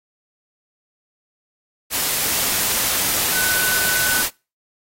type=tone in noise; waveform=sine; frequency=1501 Hz; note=F#6; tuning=24 cents sharp; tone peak=-21 dBFS; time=3.32-4.24 s; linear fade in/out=50 ms; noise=white; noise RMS=-20 dBFS; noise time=1.9-4.3 s; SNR=-4 dB; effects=noise-tail reverb RT60 0.3 s tail -25 dB re dry + AAC 48 kbps